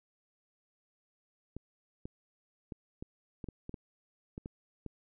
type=clicks; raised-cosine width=3 ms; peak=-28 dBFS; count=11; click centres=1.566 / 2.055 / 2.722 / 3.025 / 3.442 / 3.487 / 3.694 / 3.742 / 4.379 / 4.459 / 4.863 s; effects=none